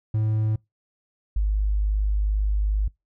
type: tone pair in turn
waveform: triangle / sine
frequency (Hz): 108.6 / 51.25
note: A2 / G#1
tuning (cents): -22 / -22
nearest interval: octave + minor second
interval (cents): 1300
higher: first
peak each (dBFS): -18 / -19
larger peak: first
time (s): 0.14-0.56 / 1.36-2.88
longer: second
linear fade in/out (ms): 5
effects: noise-tail reverb RT60 0.2 s tail -25 dB re dry